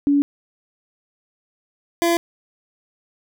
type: tone pair in turn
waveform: sine / 25% pulse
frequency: 284.9 / 339.8 Hz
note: C#4 / F4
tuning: +48 / -47 cents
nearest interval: minor third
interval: 305 cents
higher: second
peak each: -13 / -12 dBFS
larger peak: second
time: 0.07-0.22 / 2.02-2.17 s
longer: neither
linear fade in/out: 0 ms
effects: none